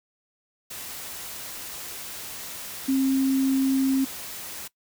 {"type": "tone in noise", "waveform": "sine", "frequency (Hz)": 267.3, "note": "C4", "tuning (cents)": 37, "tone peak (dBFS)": -19, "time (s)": [2.88, 4.05], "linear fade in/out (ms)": 10, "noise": "white", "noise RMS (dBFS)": -37, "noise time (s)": [0.7, 4.68], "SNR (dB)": 15, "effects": ["noise-tail reverb RT60 0.1 s tail -20 dB re dry"]}